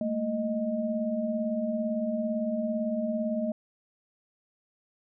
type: tone cluster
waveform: sine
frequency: 209.4 / 227.2 / 621 Hz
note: G#3 / A#3 / D#5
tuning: +15 / -44 / -3 cents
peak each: -36 / -29 / -31 dBFS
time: 0.01-3.52 s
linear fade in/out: 2 ms
effects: none